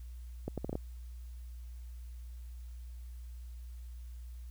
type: accelerating click train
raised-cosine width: 2 ms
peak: -22 dBFS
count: 6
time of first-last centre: 0.48-0.754 s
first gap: 97 ms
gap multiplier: 0.71
effects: added 60 Hz sine -43 dBFS peak until 4.5 s + white hiss -67 dBFS RMS until 4.5 s